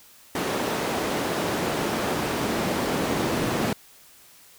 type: noise with high-pass filter sweep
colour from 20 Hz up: brown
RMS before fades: -26 dBFS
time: 0.35-3.73 s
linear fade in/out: 2 ms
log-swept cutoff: 370 to 220 Hz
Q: 0.75
effects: white hiss -52 dBFS RMS until 4.58 s